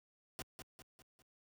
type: noise with echo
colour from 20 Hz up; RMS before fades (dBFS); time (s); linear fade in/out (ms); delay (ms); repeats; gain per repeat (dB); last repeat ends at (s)
pink; -43; 0.39-0.42; 0; 200; 4; -6; 1.22
effects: high-pass 80 Hz 12 dB/octave